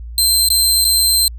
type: tone with dropouts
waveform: 20% pulse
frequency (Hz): 4127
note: C8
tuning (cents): -25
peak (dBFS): -5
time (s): 0.18-1.28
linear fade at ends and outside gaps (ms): 1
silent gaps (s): 0.487-0.502 / 0.844-0.85
effects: added 58 Hz sine -27 dBFS peak until 1.38 s